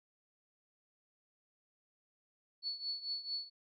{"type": "tone with tremolo", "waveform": "sine", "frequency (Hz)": 4426, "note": "C#8", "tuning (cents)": -3, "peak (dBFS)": -34, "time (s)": [2.62, 3.5], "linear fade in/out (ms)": 50, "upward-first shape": "triangle", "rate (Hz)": 4.5, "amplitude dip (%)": 85, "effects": []}